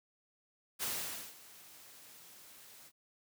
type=noise with ADSR envelope; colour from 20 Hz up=white; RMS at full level=-36 dBFS; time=0.79-2.92 s; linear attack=36 ms; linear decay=510 ms; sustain=-20 dB; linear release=53 ms; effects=high-pass 80 Hz 12 dB/octave